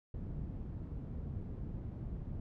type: low-pass noise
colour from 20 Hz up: white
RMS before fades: -42 dBFS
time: 0.14-2.4 s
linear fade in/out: 2 ms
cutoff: 130 Hz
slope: 12 dB/octave
effects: none